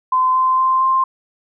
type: tone with pitch steps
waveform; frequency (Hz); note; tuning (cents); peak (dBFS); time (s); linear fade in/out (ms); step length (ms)
sine; 1028 / 1035.7 / 1043.6 / 1051.4; C6 / C6 / C6 / C6; -31 / -18 / -5 / +8; -12; 0.12-1.04; 5; 230
effects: none